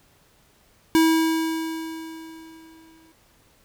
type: tone with exponential decay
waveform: square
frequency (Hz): 323.1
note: E4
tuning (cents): -35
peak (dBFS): -14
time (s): 0.95-3.12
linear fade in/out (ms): 0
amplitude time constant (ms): 470
effects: pink hiss -59 dBFS RMS until 3.64 s